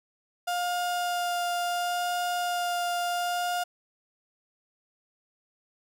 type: tone with vibrato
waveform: 35% pulse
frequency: 706 Hz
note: F5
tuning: 19 cents sharp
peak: -25 dBFS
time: 0.47-3.64 s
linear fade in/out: 10 ms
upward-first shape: sine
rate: 0.71 Hz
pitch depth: 10 cents each way
effects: none